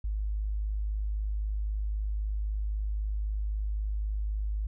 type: tone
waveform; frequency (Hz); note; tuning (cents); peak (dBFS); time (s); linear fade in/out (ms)
sine; 51.91; G#1; 0; -28; 0.04-4.67; 5
effects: none